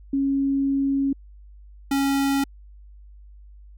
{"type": "tone pair in turn", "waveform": ["sine", "square"], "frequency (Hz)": [274.9, 276], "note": ["C#4", "C#4"], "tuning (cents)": [-14, -7], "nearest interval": "unison", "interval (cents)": 7, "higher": "second", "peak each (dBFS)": [-19, -20], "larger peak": "first", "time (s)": [[0.13, 1.13], [1.91, 2.44]], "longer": "first", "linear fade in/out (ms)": 5, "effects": ["added 50 Hz sine -43 dBFS peak until 3.77 s"]}